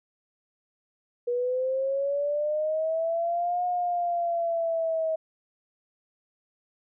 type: linear two-way sweep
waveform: sine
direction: up then down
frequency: 479.8 to 719 to 637 Hz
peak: -24 dBFS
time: 1.27-5.16 s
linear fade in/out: 10 ms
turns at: 3.65 s
effects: none